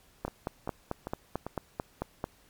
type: two click trains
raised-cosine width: 1 ms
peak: -21 / -17 dBFS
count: 4 / 10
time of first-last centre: 0.28-1.466 / 0.25-2.241 s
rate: 2.53 / 4.52 Hz
effects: pink hiss -62 dBFS RMS until 2.49 s + MP3 96 kbps